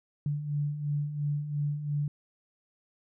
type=beating tone pair; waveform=sine; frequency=144 / 146.9 Hz; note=D3 / D3; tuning=-34 / +1 cents; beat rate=2.9 Hz; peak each=-36 / -29 dBFS; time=0.26-2.08 s; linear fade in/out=2 ms; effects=none